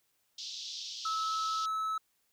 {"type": "band-pass noise", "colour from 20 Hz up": "pink", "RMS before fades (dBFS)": -42, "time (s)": [0.38, 1.66], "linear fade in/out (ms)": 5, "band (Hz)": [3300, 5900], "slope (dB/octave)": 48}
{"type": "tone", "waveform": "triangle", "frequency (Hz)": 1300, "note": "E6", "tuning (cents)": -24, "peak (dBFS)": -29, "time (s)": [1.05, 1.98], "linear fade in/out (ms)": 5}
{"effects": ["white hiss -75 dBFS RMS until 2.32 s"]}